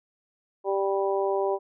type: harmonic tone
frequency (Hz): 196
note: G3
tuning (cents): 0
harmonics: 2 / 3 / 4 / 5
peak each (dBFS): -25 / -29 / -31 / -33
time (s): 0.64-1.59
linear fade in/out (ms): 50
effects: none